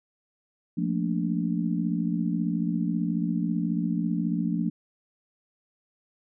sine chord, Bb major seventh, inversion second, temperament just, 174.81 / 218.5 / 233.1 / 291.4 Hz, F3 / A3 / Bb3 / D4, +2 / -12 / 0 / -13 cents, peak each -27 / -31 / -31 / -31 dBFS, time 0.77-4.7 s, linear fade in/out 10 ms, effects none

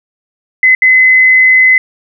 sine tone bursts at uneven times, 2035 Hz, C7, 49 cents flat, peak -3 dBFS, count 2, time 0.63-0.75 / 0.82-1.78 s, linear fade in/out 2 ms, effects none

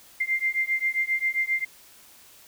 sine beating tone pair, 2093 / 2100.5 Hz, C7 / C7, 0 / +6 cents, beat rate 7.5 Hz, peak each -26 dBFS, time 0.2-1.65 s, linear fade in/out 10 ms, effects white hiss -52 dBFS RMS until 2.47 s

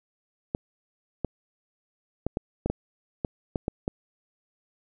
clicks, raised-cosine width 2 ms, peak -13 dBFS, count 10, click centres 0.549 / 1.247 / 2.266 / 2.371 / 2.66 / 2.7 / 3.248 / 3.558 / 3.681 / 3.879 s, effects none

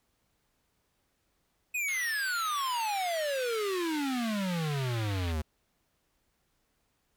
square exponential sweep, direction down, 2546 to 74.6 Hz, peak -30 dBFS, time 1.74-5.42 s, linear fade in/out 10 ms
white band-pass noise, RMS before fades -45 dBFS, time 1.88-5.32 s, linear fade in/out 2 ms, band 1200 to 4200 Hz, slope 48 dB/octave
effects pink hiss -75 dBFS RMS until 7.16 s

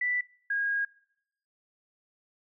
sine tone pair in turn, 1975.5 / 1634.3 Hz, B6 / G#6, 0 / -28 cents, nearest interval minor third, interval 328 cents, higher first, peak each -26 dBFS, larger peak neither, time 0.01-0.21 / 0.5-0.85 s, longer second, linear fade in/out 5 ms, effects noise-tail reverb RT60 0.7 s tail -22 dB re dry

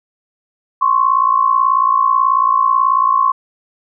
sine tone pair together, 1050.4 / 1108.7 Hz, C6 / C#6, +6 / 0 cents, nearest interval minor second, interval 94 cents, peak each -13 dBFS, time 0.81-3.32 s, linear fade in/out 10 ms, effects none

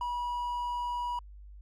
triangle tone, 970 Hz, B5, 31 cents flat, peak -29 dBFS, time 0.01-1.19 s, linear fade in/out 2 ms, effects added 50 Hz sine -46 dBFS peak until 1.61 s

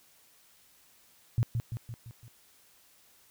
sine tone with echo, 116.54 Hz, A#2, in tune, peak -22 dBFS, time 1.38-1.43 s, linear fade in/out 0 ms, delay 170 ms, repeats 5, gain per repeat -5 dB, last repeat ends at 2.28 s, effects white hiss -62 dBFS RMS until 3.3 s

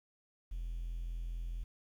triangle tone, 42.22 Hz, E1, 42 cents sharp, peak -34 dBFS, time 0.51-1.64 s, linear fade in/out 10 ms, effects tanh soft clip ceiling -32 dBFS + 11-bit

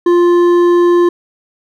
triangle tone with hard clipping, 349.2 Hz, F4, in tune, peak -8 dBFS, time 0.06-1.09 s, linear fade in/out 5 ms, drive 11 dB, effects none

